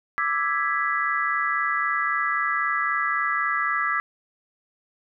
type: chord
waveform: sine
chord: E dominant seventh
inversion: third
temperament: equal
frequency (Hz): 1174.7 / 1318.5 / 1661.2 / 1975.5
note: D6 / E6 / G#6 / B6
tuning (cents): 0 / 0 / 0 / 0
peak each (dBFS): -27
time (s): 0.18-4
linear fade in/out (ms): 0
effects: none